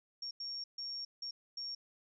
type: tone bursts at uneven times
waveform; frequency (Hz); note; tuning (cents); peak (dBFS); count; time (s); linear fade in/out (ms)
sine; 5530; F8; -18; -39; 5; 0.22-0.31 / 0.4-0.64 / 0.78-1.05 / 1.22-1.31 / 1.57-1.75; 5
effects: none